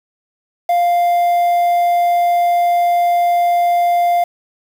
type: tone with quantisation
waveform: triangle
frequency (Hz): 698.5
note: F5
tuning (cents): 0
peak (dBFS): -9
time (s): 0.69-4.24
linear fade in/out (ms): 5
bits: 6
effects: none